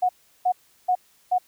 sine tone bursts, 730 Hz, F#5, 24 cents flat, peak -17 dBFS, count 4, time 0.02-1.384 s, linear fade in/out 10 ms, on 71 ms, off 360 ms, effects white hiss -60 dBFS RMS until 1.47 s

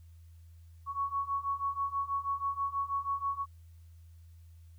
sine beating tone pair, 1108.7 / 1114.9 Hz, C#6 / C#6, 0 / +10 cents, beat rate 6.2 Hz, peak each -35 / -33 dBFS, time 0.86-3.46 s, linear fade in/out 50 ms, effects added 83 Hz sine -51 dBFS peak until 4.78 s + white hiss -73 dBFS RMS until 4.78 s

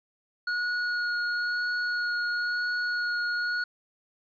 square tone with vibrato, 1449 Hz, F#6, 37 cents flat, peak -27 dBFS, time 0.47-3.64 s, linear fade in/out 5 ms, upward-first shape sine, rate 0.99 Hz, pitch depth 10 cents each way, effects resampled to 11025 Hz + 11-bit

